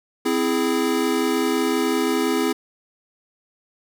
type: chord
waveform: square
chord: C augmented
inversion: none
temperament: equal with one note detuned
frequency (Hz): 259.7 / 329.6 / 415.3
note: C4 / E4 / G#4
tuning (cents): -13 / 0 / 0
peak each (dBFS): -24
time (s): 0.25-2.53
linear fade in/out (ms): 10
effects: none